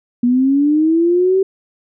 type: linear sweep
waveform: sine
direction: up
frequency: 238.6 to 388 Hz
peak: -10 dBFS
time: 0.23-1.43 s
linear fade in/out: 5 ms
effects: none